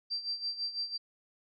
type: tone with tremolo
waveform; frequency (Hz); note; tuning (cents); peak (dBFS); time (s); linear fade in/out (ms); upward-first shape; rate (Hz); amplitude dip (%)
sine; 4700; D8; +1; -30; 0.1-0.98; 20; sine; 6; 75
effects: MP3 64 kbps